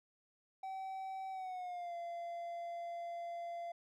triangle tone with pitch glide, 766 to 686.4 Hz, G5 to F5, -40 to -30 cents, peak -39 dBFS, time 0.63-3.72 s, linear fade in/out 5 ms, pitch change -190 cents, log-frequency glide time 1.31-1.95 s, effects none

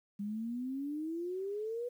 sine exponential sweep, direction up, 199.5 to 493.9 Hz, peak -35 dBFS, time 0.19-1.89 s, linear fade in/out 10 ms, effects 11-bit

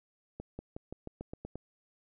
accelerating click train, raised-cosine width 2 ms, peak -27 dBFS, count 9, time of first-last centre 0.4-1.556 s, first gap 190 ms, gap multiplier 0.92, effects none

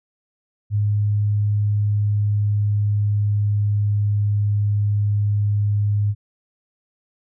sine tone with pitch glide, 103.83 to 103.23 Hz, G#2 to G#2, 0 to -10 cents, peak -16 dBFS, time 0.7-6.15 s, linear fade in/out 50 ms, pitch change -10 cents, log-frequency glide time 1.59-4.32 s, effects none

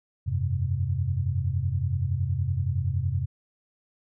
sine chord, F suspended second, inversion none, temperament equal, 87.31 / 98 / 130.81 Hz, F2 / G2 / C3, 0 / 0 / 0 cents, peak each -28 dBFS, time 0.26-3.26 s, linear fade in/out 20 ms, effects none

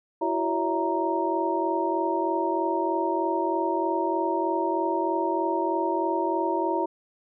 sine tone cluster, 333.7 / 376.9 / 566 / 656 / 933 Hz, E4 / F#4 / C#5 / E5 / A#5, +21 / +32 / +36 / -9 / +1 cents, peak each -28 / -30 / -32 / -32 / -27 dBFS, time 0.21-6.86 s, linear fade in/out 10 ms, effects none

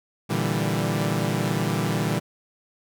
sawtooth chord, E half-diminished seventh, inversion second, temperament equal, 116.54 / 146.83 / 164.81 / 196 Hz, Bb2 / D3 / E3 / G3, 0 / 0 / 0 / 0 cents, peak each -24 dBFS, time 0.29-2.2 s, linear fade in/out 20 ms, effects none

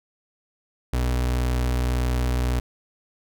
35% pulse tone, 61.74 Hz, B1, in tune, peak -19 dBFS, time 0.93-2.6 s, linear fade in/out 5 ms, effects none

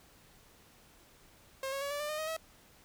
sawtooth tone with pitch steps, 535 / 549.4 / 564.2 / 579.4 / 595 / 611 / 627.5 / 644.4 Hz, C5 / C#5 / C#5 / D5 / D5 / D#5 / D#5 / E5, +38 / -16 / +30 / -24 / +22 / -32 / +15 / -39 cents, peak -31 dBFS, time 1.63-2.366 s, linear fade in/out 2 ms, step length 92 ms, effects pink hiss -61 dBFS RMS until 2.84 s

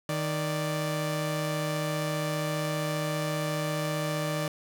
sawtooth tone pair together, 155.56 / 587.3 Hz, D#3 / D5, 0 / 0 cents, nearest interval octave + major seventh, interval 2300 cents, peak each -26 / -28 dBFS, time 0.09-4.48 s, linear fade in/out 2 ms, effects none

